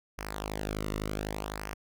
sawtooth tone with flanger, 51.91 Hz, G#1, in tune, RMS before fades -36 dBFS, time 0.18-1.74 s, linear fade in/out 5 ms, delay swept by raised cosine 0.26 to 1.25 ms, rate 0.66 Hz, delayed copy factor -0.75, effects none

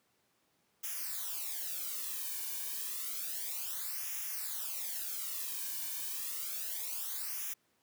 blue noise with flanger, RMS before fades -39 dBFS, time 0.83-7.54 s, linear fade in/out 10 ms, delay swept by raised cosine 0.23 to 1.53 ms, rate 0.3 Hz, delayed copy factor -0.85, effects pink hiss -74 dBFS RMS until 7.82 s + high-pass 150 Hz 12 dB/octave

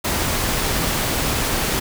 pink noise, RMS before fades -21 dBFS, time 0.04-1.8 s, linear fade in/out 10 ms, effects none

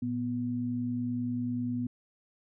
sine tone pair together, 115.3 / 245.5 Hz, A#2 / B3, -19 / -10 cents, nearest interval octave + minor second, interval 1309 cents, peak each -36 / -30 dBFS, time 0.02-1.87 s, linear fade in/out 5 ms, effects none

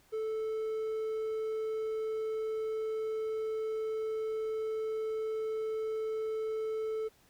triangle tone, 438.4 Hz, A4, 6 cents flat, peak -30 dBFS, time 0.12-7.09 s, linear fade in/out 20 ms, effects pink hiss -65 dBFS RMS until 7.29 s

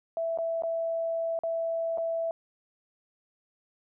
sine tone with dropouts, 661 Hz, E5, 5 cents sharp, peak -27 dBFS, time 0.17-2.31 s, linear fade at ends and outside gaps 1 ms, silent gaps 0.375-0.386 / 0.622-0.635 / 1.39-1.435 / 1.975-1.982 s, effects none

